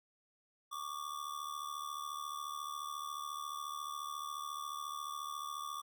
square ring-modulated tone, 1156 Hz, D6, 28 cents flat, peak -38 dBFS, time 0.71-5.82 s, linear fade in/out 20 ms, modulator 37.1 Hz, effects none

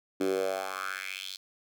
10% pulse tone with high-pass filter sweep, 95 Hz, F#2, 46 cents sharp, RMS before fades -33 dBFS, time 0.2-1.37 s, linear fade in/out 10 ms, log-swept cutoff 300 to 4200 Hz, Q 3.9, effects none

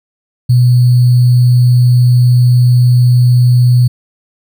sine tone with sample-and-hold, 123.47 Hz, B2, in tune, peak -4 dBFS, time 0.49-3.88 s, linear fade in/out 10 ms, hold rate 4410 Hz, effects none

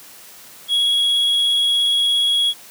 triangle tone with vibrato, 3327 Hz, G#7, 2 cents sharp, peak -13 dBFS, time 0.68-2.54 s, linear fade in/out 50 ms, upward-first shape triangle, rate 17 Hz, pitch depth 11 cents each way, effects white hiss -42 dBFS RMS until 2.7 s + high-pass 100 Hz 12 dB/octave

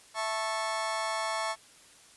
30% pulse chord, A major, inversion second, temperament just, 660 / 880 / 1100 Hz, E5 / A5 / C#6, +2 / 0 / -14 cents, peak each -32 dBFS, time 0.14-1.56 s, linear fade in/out 50 ms, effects white hiss -56 dBFS RMS until 2.16 s + resampled to 24000 Hz

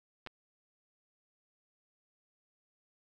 clicks, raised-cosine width 0.3 ms, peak -27 dBFS, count 2, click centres 0.264 / 0.272 s, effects none

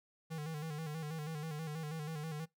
square tone with vibrato, 155.56 Hz, D#3, in tune, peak -40 dBFS, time 0.3-2.46 s, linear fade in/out 20 ms, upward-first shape square, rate 6.2 Hz, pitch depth 65 cents each way, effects noise-tail reverb RT60 0.2 s tail -24 dB re dry

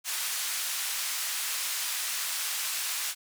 white band-pass noise, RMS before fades -32 dBFS, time 0.04-3.15 s, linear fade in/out 50 ms, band 1200 to 12000 Hz, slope 12 dB/octave, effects none

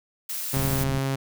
blue noise, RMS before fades -31 dBFS, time 0.29-0.84 s, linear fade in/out 5 ms
sawtooth tone, 135.2 Hz, C#3, 43 cents flat, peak -20 dBFS, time 0.53-1.16 s, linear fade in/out 10 ms
click train, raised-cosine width 5 ms, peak -19 dBFS, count 16, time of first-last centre 0.57-0.974 s, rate 37.1 Hz
effects none

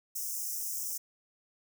white high-pass noise, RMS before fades -36 dBFS, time 0.15-0.98 s, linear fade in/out 10 ms, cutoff 5300 Hz, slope 96 dB/octave, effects none

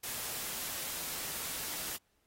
white noise, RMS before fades -39 dBFS, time 0.03-1.97 s, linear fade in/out 10 ms, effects pink hiss -75 dBFS RMS until 2.26 s + AAC 48 kbps

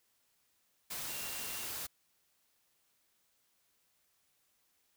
sine tone in noise, 2764 Hz, F7, 19 cents flat, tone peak -50 dBFS, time 1.08-1.66 s, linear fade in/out 10 ms, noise white, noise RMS -41 dBFS, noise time 0.9-1.87 s, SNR -12 dB, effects white hiss -75 dBFS RMS until 4.96 s

